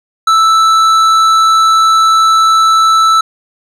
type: tone with tanh clipping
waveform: triangle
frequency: 1318.5 Hz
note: E6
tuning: in tune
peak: -7 dBFS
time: 0.27-3.21 s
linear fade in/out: 5 ms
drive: 15 dB
effects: none